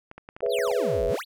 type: clicks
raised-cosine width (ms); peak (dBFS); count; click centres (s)
0.5; -26; 9; 0.114 / 0.18 / 0.289 / 0.365 / 0.406 / 0.463 / 0.588 / 0.676 / 0.714
type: chord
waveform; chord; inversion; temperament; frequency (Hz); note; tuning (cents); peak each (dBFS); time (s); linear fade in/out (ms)
sine; C# minor seventh; second; equal; 415.3 / 493.9 / 554.4 / 659.3; G#4 / B4 / C#5 / E5; 0 / 0 / 0 / 0; -28 / -26 / -30 / -30; 0.42-1.16; 10
type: exponential two-way sweep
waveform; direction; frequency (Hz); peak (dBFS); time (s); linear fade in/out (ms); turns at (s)
square; down then up; 4978 to 38.89 to 4978; -31; 0.49-1.25; 50; 1.07
effects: none